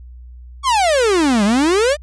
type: exponential two-way sweep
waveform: 45% pulse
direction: down then up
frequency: 1146 to 196 to 620 Hz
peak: -12 dBFS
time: 0.63-1.97 s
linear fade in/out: 50 ms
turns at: 1.44 s
effects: added 61 Hz sine -34 dBFS peak until 2.02 s + resampled to 22050 Hz